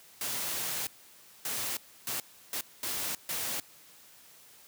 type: noise bursts at uneven times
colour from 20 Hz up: white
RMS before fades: -34 dBFS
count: 6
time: 0.21-0.87 / 1.45-1.77 / 2.07-2.2 / 2.53-2.61 / 2.83-3.15 / 3.29-3.6 s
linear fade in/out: 2 ms
effects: white hiss -56 dBFS RMS until 4.67 s + high-pass 80 Hz 12 dB/octave